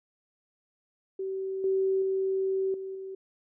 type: tone with level steps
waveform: sine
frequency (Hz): 383.4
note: G4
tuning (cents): -38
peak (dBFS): -30 / -23 / -25 / -34 / -36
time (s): 1.19-3.15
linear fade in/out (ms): 5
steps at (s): 1.64 / 2.02 / 2.74 / 2.95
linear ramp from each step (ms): 2
effects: none